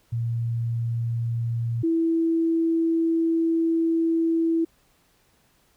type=tone pair in turn; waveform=sine; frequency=116.54 / 329 Hz; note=A#2 / E4; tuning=0 / -3 cents; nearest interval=octave + tritone; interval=1797 cents; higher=second; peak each=-23 / -19 dBFS; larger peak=second; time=0.12-1.83 / 1.83-4.65 s; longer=second; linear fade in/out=10 ms; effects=pink hiss -63 dBFS RMS until 5.76 s